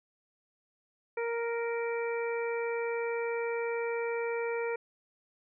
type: harmonic tone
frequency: 466.2 Hz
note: A#4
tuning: in tune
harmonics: 1 / 2 / 3 / 4 / 5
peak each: -31 / -40 / -43 / -44 / -41 dBFS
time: 1.17-4.76 s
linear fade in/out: 5 ms
effects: none